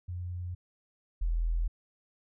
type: tone pair in turn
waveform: sine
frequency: 89 / 41.57 Hz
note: F2 / E1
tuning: +33 / +15 cents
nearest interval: octave + minor second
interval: 1318 cents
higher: first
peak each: -34 / -26 dBFS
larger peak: second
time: 0.08-0.55 / 1.21-1.68 s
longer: neither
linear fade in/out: 10 ms
effects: none